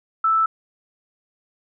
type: tone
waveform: sine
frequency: 1318.5 Hz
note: E6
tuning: in tune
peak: -15 dBFS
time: 0.24-0.46 s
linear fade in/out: 5 ms
effects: none